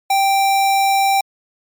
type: tone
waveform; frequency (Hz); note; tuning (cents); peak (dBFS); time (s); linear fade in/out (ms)
square; 784; G5; 0; -13; 0.1-1.21; 5
effects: MP3 96 kbps